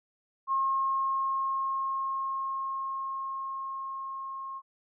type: tone with level ramp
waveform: sine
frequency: 1076 Hz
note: C6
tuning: 48 cents sharp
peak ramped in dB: -24 to -36 dBFS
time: 0.47-4.62 s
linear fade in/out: 50 ms
effects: none